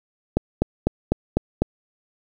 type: click train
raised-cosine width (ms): 2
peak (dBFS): -4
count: 6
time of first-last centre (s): 0.37-1.62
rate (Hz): 4
effects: 7-bit